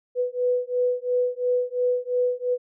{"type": "beating tone pair", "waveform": "sine", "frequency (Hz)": [493.9, 496.8], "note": ["B4", "B4"], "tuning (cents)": [0, 10], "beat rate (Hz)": 2.9, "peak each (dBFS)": -24, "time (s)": [0.15, 2.58], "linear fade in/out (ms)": 50, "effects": []}